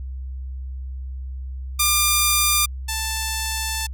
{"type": "tone pair in turn", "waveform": "5% pulse", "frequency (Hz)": [1197, 882.8], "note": ["D6", "A5"], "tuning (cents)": [33, 5], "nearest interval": "perfect fourth", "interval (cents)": 528, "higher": "first", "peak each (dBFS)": [-4, -12], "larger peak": "first", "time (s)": [[1.79, 2.66], [2.88, 3.87]], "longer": "second", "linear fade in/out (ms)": 10, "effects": ["added 65 Hz sine -28 dBFS peak until 3.93 s"]}